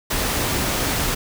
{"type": "noise", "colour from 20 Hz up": "pink", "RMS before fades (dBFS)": -22, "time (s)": [0.1, 1.15], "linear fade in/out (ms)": 10, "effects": []}